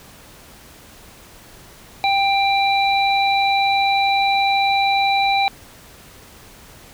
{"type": "harmonic tone", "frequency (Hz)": 789, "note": "G5", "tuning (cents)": 11, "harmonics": [1, 3, 5], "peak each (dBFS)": [-16, -21, -23], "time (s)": [2.04, 5.48], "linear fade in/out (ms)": 0, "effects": ["pink hiss -44 dBFS RMS until 6.93 s"]}